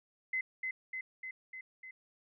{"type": "tone with echo", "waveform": "sine", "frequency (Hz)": 2047, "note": "C7", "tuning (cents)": -38, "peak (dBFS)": -31, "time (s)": [0.33, 0.41], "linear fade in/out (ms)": 5, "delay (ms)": 300, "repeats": 5, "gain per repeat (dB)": -3, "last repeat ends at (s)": 1.91, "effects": []}